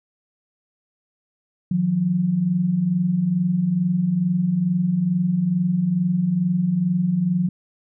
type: tone pair together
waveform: sine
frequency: 157.71 / 180 Hz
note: D#3 / F#3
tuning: +24 / -47 cents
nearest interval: major second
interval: 229 cents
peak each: -25 / -18 dBFS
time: 1.71-7.49 s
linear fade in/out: 5 ms
effects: none